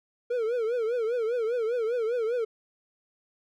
triangle tone with vibrato, 465.6 Hz, A#4, 2 cents flat, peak -23 dBFS, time 0.3-2.45 s, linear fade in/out 10 ms, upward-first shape triangle, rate 5 Hz, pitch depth 150 cents each way, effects none

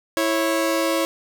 sawtooth tone pair together, 329.6 / 549.5 Hz, E4 / C#5, 0 / -15 cents, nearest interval major sixth, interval 885 cents, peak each -18 / -18 dBFS, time 0.17-1.05 s, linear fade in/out 0 ms, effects none

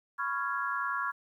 sine chord, C# dominant seventh, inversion third, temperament just, 997.9 / 1108.7 / 1385.9 / 1663.1 Hz, B5 / C#6 / E#6 / G#6, +18 / 0 / -14 / +2 cents, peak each -39 / -34 / -34 / -36 dBFS, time 0.18-1.12 s, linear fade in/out 20 ms, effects 11-bit

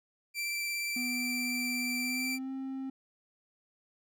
sawtooth tone with vibrato, 2344 Hz, D7, 4 cents flat, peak -29 dBFS, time 0.34-2.39 s, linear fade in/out 50 ms, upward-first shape triangle, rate 17 Hz, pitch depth 16 cents each way
triangle tone with pitch glide, 246.9 to 266.2 Hz, B3 to C4, 0 to +30 cents, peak -33 dBFS, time 0.96-2.9 s, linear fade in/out 5 ms, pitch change +130 cents, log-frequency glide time 1.97-2.51 s
effects none

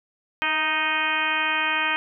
harmonic tone with a mistuned harmonic, 311.1 Hz, D#4, in tune, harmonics 1 / 2 / 3 / 4 / 5 / 6 / 7 / 8 / 9 / 10, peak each -38 / -38 / -29 / -30 / -28 / -29 / -31 / -26 / -37 / -32 dBFS, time 0.42-1.96 s, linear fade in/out 0 ms, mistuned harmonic 2, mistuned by +44 cents, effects none

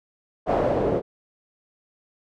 white noise with low-pass filter sweep, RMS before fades -22 dBFS, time 0.46-1.02 s, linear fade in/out 50 ms, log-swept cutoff 690 to 440 Hz, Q 2.5, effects none

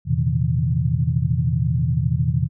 sine tone cluster, 83 / 115.3 / 128.7 / 151 / 163.5 Hz, E2 / A#2 / C3 / D3 / E3, +12 / -19 / -28 / +48 / -14 cents, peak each -25 / -24 / -21 / -26 / -24 dBFS, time 0.05-2.49 s, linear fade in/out 50 ms, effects none

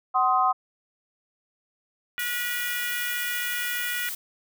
sine chord, C diminished, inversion second, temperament just, 753.5 / 1046.5 / 1255.8 Hz, Gb5 / C6 / Eb6, +31 / 0 / +16 cents, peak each -23 dBFS, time 0.14-0.53 s, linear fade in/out 20 ms
harmonic tone, 484.2 Hz, B4, 34 cents flat, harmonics 3 / 4 / 5 / 6 / 7, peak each -32 / -32 / -36 / -38 / -40 dBFS, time 2.18-4.09 s, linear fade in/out 0 ms
blue noise, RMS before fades -33 dBFS, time 2.19-4.15 s, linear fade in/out 5 ms
effects none

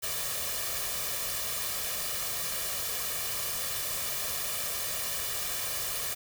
white noise with comb filter, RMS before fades -33 dBFS, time 0.02-6.15 s, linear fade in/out 20 ms, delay 1.7 ms, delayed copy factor +0.65, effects none

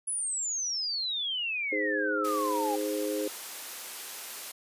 sine exponential sweep, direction down, 10360 to 794 Hz, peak -29 dBFS, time 0.07-2.76 s, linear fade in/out 10 ms
sine chord, Ab major, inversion second, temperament equal, 311.1 / 415.3 / 523.3 Hz, Eb4 / Ab4 / C5, 0 / 0 / 0 cents, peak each -33 dBFS, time 1.72-3.28 s, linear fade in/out 5 ms
white high-pass noise, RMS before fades -40 dBFS, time 2.24-4.52 s, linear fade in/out 10 ms, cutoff 360 Hz, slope 12 dB/octave
effects resampled to 32000 Hz

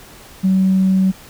sine tone, 189.4 Hz, F#3, 41 cents sharp, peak -10 dBFS, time 0.43-1.12 s, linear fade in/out 20 ms, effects tanh soft clip ceiling -6 dBFS + pink hiss -41 dBFS RMS until 1.29 s

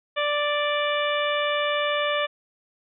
harmonic tone, 587.3 Hz, D5, in tune, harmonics 1 / 2 / 3 / 4 / 5 / 6, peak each -25 / -28 / -30 / -31 / -32 / -33 dBFS, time 0.16-2.27 s, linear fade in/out 20 ms, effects none

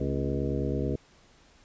harmonic tone with a mistuned harmonic, 69.3 Hz, C#2, in tune, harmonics 1 / 2 / 3 / 4 / 5 / 6 / 7 / 9, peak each -33 / -32 / -36 / -34 / -36 / -35 / -36 / -41 dBFS, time 0-0.96 s, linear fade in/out 5 ms, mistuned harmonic 3, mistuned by +100 cents, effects pink hiss -59 dBFS RMS until 1.64 s + resampled to 16000 Hz

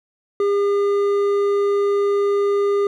triangle tone with hard clipping, 403.7 Hz, G#4, 49 cents flat, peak -17 dBFS, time 0.4-2.87 s, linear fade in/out 2 ms, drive 10 dB, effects none

